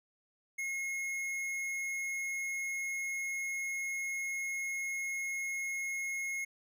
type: tone with tanh clipping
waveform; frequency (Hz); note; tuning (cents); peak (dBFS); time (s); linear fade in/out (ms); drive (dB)
sine; 2162; C#7; -44; -36; 0.58-6.45; 10; 14
effects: none